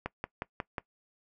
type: click train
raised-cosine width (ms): 0.5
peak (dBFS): -18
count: 5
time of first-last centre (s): 0.06-0.782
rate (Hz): 5.54
effects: noise-tail reverb RT60 0.1 s tail -21 dB re dry